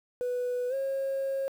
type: tone with pitch glide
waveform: sine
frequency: 493.9 to 541.7 Hz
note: B4 to C#5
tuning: 0 to -40 cents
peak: -26 dBFS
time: 0.21-1.48 s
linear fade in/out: 0 ms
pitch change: +160 cents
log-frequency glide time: 0.69-0.74 s
effects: tanh soft clip ceiling -26 dBFS + 9-bit